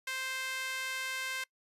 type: tone with high-pass filter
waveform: sawtooth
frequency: 523 Hz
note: C5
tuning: 1 cent flat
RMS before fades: -37 dBFS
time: 0.07-1.44 s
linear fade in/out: 5 ms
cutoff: 1800 Hz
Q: 1.8
effects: noise-tail reverb RT60 0.1 s tail -23 dB re dry + resampled to 32000 Hz